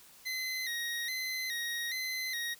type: tone with vibrato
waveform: 25% pulse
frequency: 1961 Hz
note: B6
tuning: 13 cents flat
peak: -30 dBFS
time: 0.25-2.55 s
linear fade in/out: 20 ms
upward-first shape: square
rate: 1.2 Hz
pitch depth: 72 cents each way
effects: white hiss -57 dBFS RMS until 2.59 s